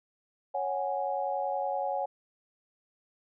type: chord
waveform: sine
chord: C# suspended fourth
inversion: none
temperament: equal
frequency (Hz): 554.4 / 740 / 830.6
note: C#5 / F#5 / G#5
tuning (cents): 0 / 0 / 0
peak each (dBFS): -33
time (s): 0.54-2.06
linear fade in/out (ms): 10
effects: none